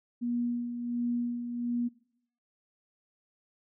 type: tone with tremolo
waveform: sine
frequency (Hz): 240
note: B3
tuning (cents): -49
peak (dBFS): -27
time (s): 0.21-1.89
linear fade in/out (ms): 20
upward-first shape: sine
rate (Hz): 1.4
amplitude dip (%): 55
effects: noise-tail reverb RT60 0.7 s tail -21 dB re dry

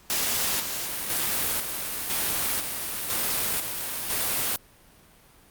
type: noise with tremolo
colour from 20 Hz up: white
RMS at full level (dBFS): -26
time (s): 0.1-4.56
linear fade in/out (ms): 0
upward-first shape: square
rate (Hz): 1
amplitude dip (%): 45
effects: pink hiss -55 dBFS RMS until 5.5 s + Opus 48 kbps

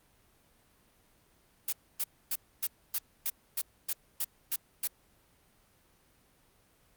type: noise bursts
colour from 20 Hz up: blue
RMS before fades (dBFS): -31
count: 11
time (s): 1.68-4.875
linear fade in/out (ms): 5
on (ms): 45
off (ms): 270
effects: pink hiss -66 dBFS RMS until 6.96 s + Opus 32 kbps

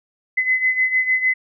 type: beating tone pair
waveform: sine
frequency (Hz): 2029 / 2035.6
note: B6 / C7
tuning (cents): +46 / -48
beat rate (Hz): 6.6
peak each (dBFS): -17 / -22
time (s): 0.37-1.34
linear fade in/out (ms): 10
effects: none

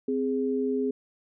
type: tone pair together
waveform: sine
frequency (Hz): 260 / 414.8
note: C4 / G#4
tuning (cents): -11 / -2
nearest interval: minor sixth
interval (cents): 809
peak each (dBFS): -27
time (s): 0.08-0.91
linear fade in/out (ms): 5
effects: none

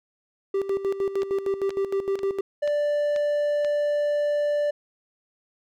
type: tone with tremolo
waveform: triangle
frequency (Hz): 392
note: G4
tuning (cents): 0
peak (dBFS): -19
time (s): 0.54-2.41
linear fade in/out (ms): 5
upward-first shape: square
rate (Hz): 6.5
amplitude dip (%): 70
type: click train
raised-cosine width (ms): 0.2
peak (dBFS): -20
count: 6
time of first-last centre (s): 1.22-3.647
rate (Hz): 2.06
type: tone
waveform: triangle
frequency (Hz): 587.3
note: D5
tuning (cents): 0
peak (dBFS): -19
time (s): 2.62-4.71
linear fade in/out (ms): 10
effects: none

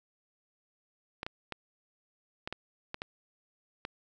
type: clicks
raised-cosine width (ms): 0.3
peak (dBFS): -20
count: 8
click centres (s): 1.231 / 1.265 / 1.523 / 2.475 / 2.526 / 2.944 / 3.019 / 3.851
effects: none

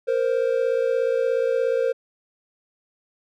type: tone pair together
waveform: triangle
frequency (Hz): 466.2 / 523.1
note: A#4 / C5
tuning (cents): 0 / -1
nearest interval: major second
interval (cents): 199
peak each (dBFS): -20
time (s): 0.07-1.93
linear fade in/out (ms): 20
effects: none

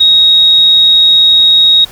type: tone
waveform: sine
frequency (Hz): 3769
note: A#7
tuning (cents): +18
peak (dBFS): -3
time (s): 0-1.85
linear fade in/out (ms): 10
effects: pink hiss -34 dBFS RMS until 1.91 s

